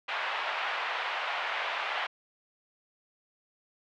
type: band-pass noise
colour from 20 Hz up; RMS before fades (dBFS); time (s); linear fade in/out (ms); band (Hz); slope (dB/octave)
pink; -33; 0.08-2.07; 10; 720 to 3100; 24
effects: none